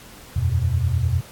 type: chord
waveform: sine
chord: E suspended second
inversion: none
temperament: equal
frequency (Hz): 82.41 / 92.5 / 123.47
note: E2 / F#2 / B2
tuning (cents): 0 / 0 / 0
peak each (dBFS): -22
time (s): 0.36-1.21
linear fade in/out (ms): 5
effects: pink hiss -44 dBFS RMS until 1.31 s + AAC 64 kbps